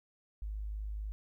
sine tone, 52 Hz, G#1, 3 cents sharp, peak -36 dBFS, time 0.42-1.12 s, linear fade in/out 0 ms, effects 13-bit

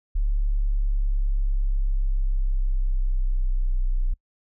sine exponential sweep, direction down, 35.85 to 30.93 Hz, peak -19 dBFS, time 0.15-4.14 s, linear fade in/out 10 ms, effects noise-tail reverb RT60 0.1 s tail -25 dB re dry

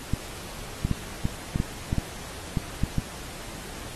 clicks, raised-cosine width 5 ms, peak -11 dBFS, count 11, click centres 0.136 / 0.85 / 0.913 / 1.254 / 1.559 / 1.601 / 1.929 / 1.983 / 2.572 / 2.836 / 2.983 s, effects pink hiss -40 dBFS RMS until 3.95 s + AAC 32 kbps

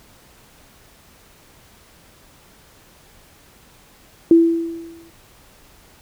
sine tone with exponential decay, 332.8 Hz, E4, 17 cents sharp, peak -5 dBFS, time 4.31-5.1 s, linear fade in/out 2 ms, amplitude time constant 170 ms, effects pink hiss -50 dBFS RMS until 6.01 s

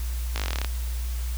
slowing click train, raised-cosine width 0.2 ms, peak -11 dBFS, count 13, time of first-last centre 0.36-0.647 s, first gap 18 ms, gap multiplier 1.05, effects added 60 Hz sine -26 dBFS peak until 1.37 s + white hiss -42 dBFS RMS until 1.37 s

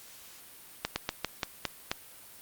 slowing click train, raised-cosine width 0.2 ms, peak -11 dBFS, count 7, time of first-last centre 0.85-1.915 s, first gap 110 ms, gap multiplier 1.19, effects white hiss -51 dBFS RMS until 2.41 s + Opus 48 kbps

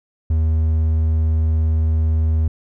triangle tone, 79.4 Hz, D#2, 36 cents sharp, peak -12 dBFS, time 0.3-2.48 s, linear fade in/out 5 ms, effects none

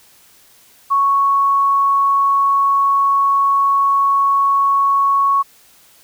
sine tone, 1108.7 Hz, C#6, in tune, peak -11 dBFS, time 0.9-5.43 s, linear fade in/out 20 ms, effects white hiss -49 dBFS RMS until 6.03 s

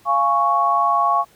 sine chord, Db major, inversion first, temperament just, 693 / 831.5 / 1108.7 Hz, F5 / Ab5 / Db6, -14 / +2 / 0 cents, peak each -21 / -22 / -16 dBFS, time 0.05-1.25 s, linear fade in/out 50 ms, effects pink hiss -53 dBFS RMS until 1.35 s + high-pass 80 Hz 12 dB/octave

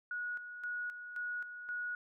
sine tone with tremolo, 1457 Hz, F#6, 27 cents flat, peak -36 dBFS, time 0.11-1.95 s, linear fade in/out 2 ms, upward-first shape square, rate 1.9 Hz, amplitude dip 60%, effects none

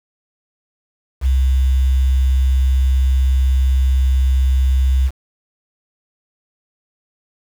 sine tone with quantisation, 65.41 Hz, C2, in tune, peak -11 dBFS, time 1.21-5.11 s, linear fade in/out 50 ms, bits 6, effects none

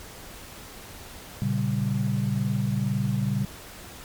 sine chord, G diminished, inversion first, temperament equal, 116.54 / 138.59 / 196 Hz, Bb2 / Db3 / G3, 0 / 0 / 0 cents, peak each -27 dBFS, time 1.42-3.45 s, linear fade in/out 0 ms, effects pink hiss -43 dBFS RMS until 4.04 s + MP3 96 kbps

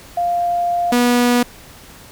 sine / sawtooth tone pair in turn, 698.5 / 243.3 Hz, F5 / B3, 0 / -26 cents, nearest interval octave + tritone, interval 1826 cents, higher first, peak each -15 / -8 dBFS, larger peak second, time 0.17-0.92 / 0.92-1.43 s, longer first, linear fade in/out 5 ms, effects pink hiss -41 dBFS RMS until 2.11 s

